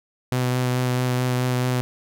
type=tone with vibrato; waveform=sawtooth; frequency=125.8 Hz; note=B2; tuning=32 cents sharp; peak=-16 dBFS; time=0.32-1.81 s; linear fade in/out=0 ms; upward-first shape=sine; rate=4.6 Hz; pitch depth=13 cents each way; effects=none